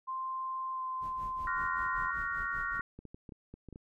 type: tone with pitch glide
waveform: sine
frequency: 1046.5 to 1037.5 Hz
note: C6 to C6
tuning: 0 to -15 cents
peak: -34 dBFS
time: 0.07-2.12 s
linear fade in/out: 20 ms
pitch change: -15 cents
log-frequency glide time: 0.72-0.82 s
type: noise with tremolo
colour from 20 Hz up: brown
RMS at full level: -45 dBFS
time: 1-2.81 s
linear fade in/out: 50 ms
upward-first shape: sine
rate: 5.2 Hz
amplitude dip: 85%
type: chord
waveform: sine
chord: Gb major seventh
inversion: second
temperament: equal with one note detuned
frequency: 1123.6 / 1396.9 / 1480 / 1864.7 Hz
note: Db6 / F6 / Gb6 / Bb6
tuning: +23 / 0 / 0 / 0 cents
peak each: -39 / -36 / -40 / -38 dBFS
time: 1.47-2.81 s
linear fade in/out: 2 ms
type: clicks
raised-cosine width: 3 ms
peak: -34 dBFS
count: 10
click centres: 2.795 / 2.99 / 3.053 / 3.145 / 3.292 / 3.322 / 3.54 / 3.687 / 3.727 / 3.759 s
effects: none